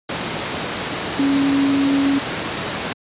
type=tone in noise; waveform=sine; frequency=277.2 Hz; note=C#4; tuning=in tune; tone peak=-14 dBFS; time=1.19-2.19 s; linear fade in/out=5 ms; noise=pink; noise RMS=-23 dBFS; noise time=0.09-2.93 s; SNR=+6 dB; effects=high-pass 150 Hz 12 dB/octave + resampled to 8000 Hz